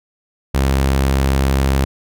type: tone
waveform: sawtooth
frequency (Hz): 67.4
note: C#2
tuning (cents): -48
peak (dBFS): -9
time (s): 0.54-1.85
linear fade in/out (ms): 10
effects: none